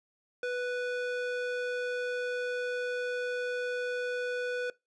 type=tone with band-pass filter; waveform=square; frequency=493.9 Hz; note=B4; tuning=in tune; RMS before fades=-33 dBFS; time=0.43-4.7 s; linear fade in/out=2 ms; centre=1200 Hz; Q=0.81; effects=noise-tail reverb RT60 0.2 s tail -21 dB re dry + resampled to 22050 Hz